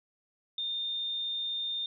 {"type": "tone", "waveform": "sine", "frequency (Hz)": 3628, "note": "A#7", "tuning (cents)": -48, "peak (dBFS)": -31, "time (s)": [0.58, 1.86], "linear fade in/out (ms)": 2, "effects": []}